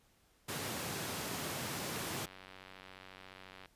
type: high-pass noise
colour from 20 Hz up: pink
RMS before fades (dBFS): -40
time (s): 0.48-2.26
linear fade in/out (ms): 10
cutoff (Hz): 100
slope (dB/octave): 24
type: click train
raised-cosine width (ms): 0.3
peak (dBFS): -35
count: 163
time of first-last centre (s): 1.94-3.658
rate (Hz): 94.3
effects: pink hiss -70 dBFS RMS until 3.75 s + resampled to 32000 Hz